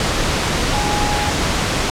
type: tone in noise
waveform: sine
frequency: 830 Hz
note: G#5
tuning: 1 cent flat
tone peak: -21 dBFS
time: 0.74-1.3 s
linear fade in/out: 2 ms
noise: pink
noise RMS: -18 dBFS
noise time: 0-1.9 s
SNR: -6 dB
effects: low-pass 7000 Hz 12 dB/octave